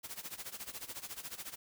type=noise with tremolo; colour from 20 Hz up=white; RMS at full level=-42 dBFS; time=0.03-1.56 s; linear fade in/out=20 ms; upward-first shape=sine; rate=14 Hz; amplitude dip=85%; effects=none